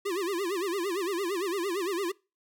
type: tone with vibrato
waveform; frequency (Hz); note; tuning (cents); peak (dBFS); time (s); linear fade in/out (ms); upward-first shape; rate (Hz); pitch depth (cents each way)
square; 370; F#4; 0; -29; 0.05-2.12; 10; sine; 8.8; 180
effects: noise-tail reverb RT60 0.3 s tail -25 dB re dry